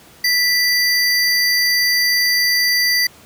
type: tone pair together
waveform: square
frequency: 1975.5 / 4699 Hz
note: B6 / D8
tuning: 0 / 0 cents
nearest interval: octave + minor third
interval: 1500 cents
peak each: -17 dBFS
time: 0.24-3.07 s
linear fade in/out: 5 ms
effects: pink hiss -45 dBFS RMS until 3.25 s + high-pass 80 Hz 12 dB/octave